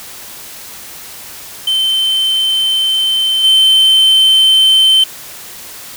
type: tone with level steps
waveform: triangle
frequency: 3089 Hz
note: G7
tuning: 26 cents flat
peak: -9 / -4 dBFS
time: 1.67-5.04 s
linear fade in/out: 5 ms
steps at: 3.43 s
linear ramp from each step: 20 ms
effects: white hiss -31 dBFS RMS until 5.96 s